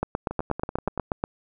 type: two click trains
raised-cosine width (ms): 1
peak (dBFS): -17 / -10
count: 8 / 11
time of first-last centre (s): 0.31-0.977 / 0.03-1.239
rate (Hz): 10.5 / 8.27
effects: none